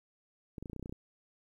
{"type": "clicks", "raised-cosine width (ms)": 3, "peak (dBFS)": -29, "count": 11, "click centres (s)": [0.582, 0.626, 0.658, 0.698, 0.732, 0.763, 0.796, 0.827, 0.859, 0.895, 0.925], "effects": ["11-bit"]}